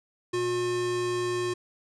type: tone pair together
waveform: square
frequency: 119.8 / 359 Hz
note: A#2 / F4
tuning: +48 / +48 cents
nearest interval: octave + perfect fifth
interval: 1900 cents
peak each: -39 / -27 dBFS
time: 0.33-1.54 s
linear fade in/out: 10 ms
effects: resampled to 22050 Hz